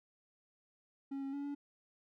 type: tone with pitch steps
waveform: triangle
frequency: 274.6 / 272.7 / 282.9 / 285.5 Hz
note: C#4 / C#4 / C#4 / D4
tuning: -16 / -28 / +35 / -49 cents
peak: -36 dBFS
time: 1.11-1.55 s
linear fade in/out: 10 ms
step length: 110 ms
effects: none